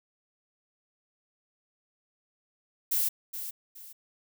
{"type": "noise with echo", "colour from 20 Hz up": "violet", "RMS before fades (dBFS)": -27, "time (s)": [2.91, 3.09], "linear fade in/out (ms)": 10, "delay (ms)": 420, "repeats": 2, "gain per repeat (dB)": -10, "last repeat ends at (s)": 3.93, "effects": []}